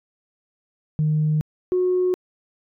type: tone pair in turn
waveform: sine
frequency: 153.4 / 364.8 Hz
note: D#3 / F#4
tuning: -24 / -24 cents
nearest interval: octave + minor third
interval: 1500 cents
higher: second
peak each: -16 dBFS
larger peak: neither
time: 0.99-1.41 / 1.72-2.14 s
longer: neither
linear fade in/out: 0 ms
effects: tanh soft clip ceiling -13 dBFS